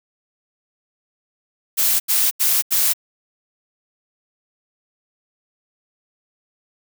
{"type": "noise bursts", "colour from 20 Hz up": "blue", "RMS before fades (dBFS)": -17, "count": 4, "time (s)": [1.77, 2.936], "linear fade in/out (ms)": 20, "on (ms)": 230, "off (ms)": 82, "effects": []}